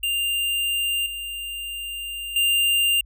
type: tone with level steps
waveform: square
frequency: 2794 Hz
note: F7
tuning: in tune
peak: -22 / -30 / -18 dBFS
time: 0.03-3.01 s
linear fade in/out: 5 ms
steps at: 1.06 / 2.36 s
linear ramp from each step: 2 ms
effects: added 50 Hz sine -45 dBFS peak until 3.05 s